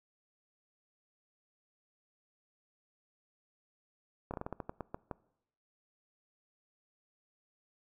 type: slowing click train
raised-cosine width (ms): 1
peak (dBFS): -24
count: 11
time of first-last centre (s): 4.31-5.112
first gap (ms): 28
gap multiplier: 1.22
effects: noise-tail reverb RT60 0.8 s tail -22 dB re dry